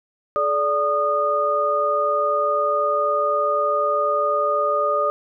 sine tone cluster, 427.4 / 584 / 1228 Hz, G#4 / D5 / D#6, +50 / -10 / -23 cents, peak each -27 / -21 / -20 dBFS, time 0.36-5.1 s, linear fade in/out 0 ms, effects none

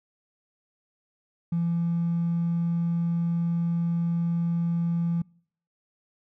triangle tone with hard clipping, 169.4 Hz, E3, 48 cents sharp, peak -23 dBFS, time 1.52-5.22 s, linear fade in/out 5 ms, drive 3 dB, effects noise-tail reverb RT60 0.6 s tail -26 dB re dry

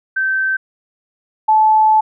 sine tone pair in turn, 1549 / 867.8 Hz, G6 / A5, -21 / -24 cents, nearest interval minor seventh, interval 1003 cents, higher first, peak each -14 / -8 dBFS, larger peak second, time 0.16-0.57 / 1.48-2.01 s, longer second, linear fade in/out 10 ms, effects none

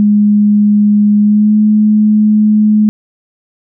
sine tone with pitch glide, 207.7 to 212.6 Hz, G#3 to G#3, 0 to +41 cents, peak -5 dBFS, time 0-2.89 s, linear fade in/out 0 ms, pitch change +41 cents, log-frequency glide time 1.2-1.56 s, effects none

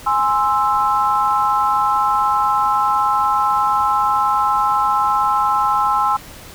sine chord, Ab augmented, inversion none, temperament equal, 830.6 / 1046.5 / 1318.5 Hz, Ab5 / C6 / E6, 0 / 0 / 0 cents, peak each -18 dBFS, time 0.06-6.17 s, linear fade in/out 10 ms, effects pink hiss -38 dBFS RMS until 6.54 s

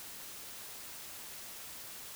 silence, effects white hiss -47 dBFS RMS until 2.15 s

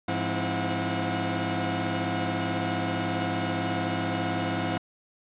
sawtooth tone cluster, 103.3 / 171.1 / 264 / 323.9 / 725 Hz, G#2 / F3 / C4 / E4 / F#5, -9 / -35 / +16 / -30 / -35 cents, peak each -29 dBFS, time 0.08-4.78 s, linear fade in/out 5 ms, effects resampled to 8000 Hz + 9-bit

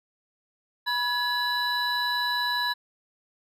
triangle tone cluster, 979 / 1690 / 3965 Hz, B5 / G#6 / B7, -15 / +30 / +6 cents, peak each -27 dBFS, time 0.86-2.74 s, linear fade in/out 20 ms, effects none

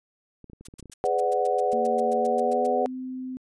clicks, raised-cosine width 3 ms, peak -32 dBFS, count 10, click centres 0.443 / 0.499 / 0.533 / 0.61 / 0.685 / 0.739 / 0.796 / 0.827 / 0.857 / 0.898 s
blue noise bursts, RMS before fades -40 dBFS, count 16, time 0.65-2.668 s, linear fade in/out 5 ms, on 23 ms, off 110 ms
sine chord, G# half-diminished seventh, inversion none, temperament equal with one note detuned, 415.3 / 500.2 / 587.3 / 740 Hz, G#4 / B4 / D5 / F#5, 0 / +22 / 0 / 0 cents, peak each -28 / -26 / -29 / -25 dBFS, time 1.04-2.86 s, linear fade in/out 0 ms
sine tone with pitch glide, 233.1 to 257.2 Hz, A#3 to C4, 0 to -30 cents, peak -31 dBFS, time 1.73-3.37 s, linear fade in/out 0 ms, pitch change +170 cents, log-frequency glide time 2.19-2.94 s
effects resampled to 22050 Hz

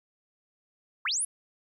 sine linear sweep, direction up, 913 to 11175 Hz, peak -26 dBFS, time 1.05-1.25 s, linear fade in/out 5 ms, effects 11-bit

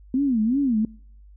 sine tone with vibrato, 246.9 Hz, B3, in tune, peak -18 dBFS, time 0.14-0.85 s, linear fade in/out 2 ms, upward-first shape sine, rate 2.7 Hz, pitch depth 250 cents each way, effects noise-tail reverb RT60 0.6 s tail -25 dB re dry + added 50 Hz sine -45 dBFS peak until 1.36 s

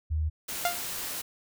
sine tone, 77.78 Hz, D#2, in tune, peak -25 dBFS, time 0.1-0.3 s, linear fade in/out 20 ms
white noise, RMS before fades -35 dBFS, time 0.48-1.22 s, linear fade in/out 10 ms
sawtooth tone with exponential decay, 700 Hz, F5, 4 cents sharp, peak -18 dBFS, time 0.65-0.83 s, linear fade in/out 2 ms, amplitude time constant 39 ms
effects none

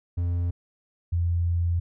triangle / sine tone pair in turn, 87.1 / 85.9 Hz, F2 / F2, -4 / -28 cents, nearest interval unison, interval 24 cents, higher first, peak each -21 dBFS, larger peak neither, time 0.17-0.51 / 1.12-1.8 s, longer second, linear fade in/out 10 ms, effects none

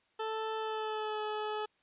20% pulse tone with pitch glide, 440 to 426.5 Hz, A4 to G#4, 0 to +46 cents, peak -29 dBFS, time 0.19-1.66 s, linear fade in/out 10 ms, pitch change -54 cents, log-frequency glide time 0.57-1.22 s, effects white hiss -72 dBFS RMS until 1.82 s + resampled to 8000 Hz

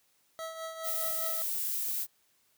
25% pulse tone with tremolo, 649 Hz, E5, 27 cents flat, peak -32 dBFS, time 0.39-1.42 s, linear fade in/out 0 ms, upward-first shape triangle, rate 4.9 Hz, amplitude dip 60%
violet noise, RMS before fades -33 dBFS, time 0.83-2.07 s, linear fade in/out 50 ms
effects white hiss -70 dBFS RMS until 2.57 s + high-pass 60 Hz 12 dB/octave

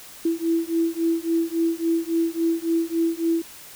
sine beating tone pair, 329.6 / 333.2 Hz, E4 / E4, 0 / +19 cents, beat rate 3.6 Hz, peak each -23 dBFS, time 0.25-3.42 s, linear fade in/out 5 ms, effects white hiss -43 dBFS RMS until 3.75 s

